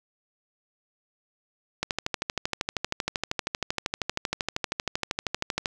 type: click train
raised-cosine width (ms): 0.2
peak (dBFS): -9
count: 50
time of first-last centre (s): 1.83-5.658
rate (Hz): 12.8
effects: none